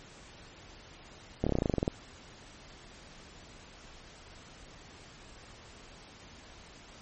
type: slowing click train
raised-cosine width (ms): 2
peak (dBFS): -14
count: 13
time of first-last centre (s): 1.44-1.879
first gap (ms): 26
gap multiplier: 1.06
effects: pink hiss -52 dBFS RMS until 7.01 s + MP3 32 kbps